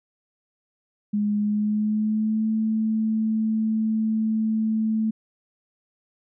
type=tone with pitch glide; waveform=sine; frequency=207.7 to 219.5 Hz; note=G#3 to A3; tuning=0 to -4 cents; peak=-20 dBFS; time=1.13-5.11 s; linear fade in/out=10 ms; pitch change=+96 cents; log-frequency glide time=1.38-2.48 s; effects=none